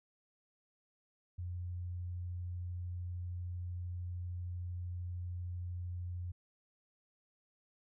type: tone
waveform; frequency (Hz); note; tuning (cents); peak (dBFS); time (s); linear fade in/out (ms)
sine; 88.7; F2; +27; -38; 1.38-6.32; 10
effects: none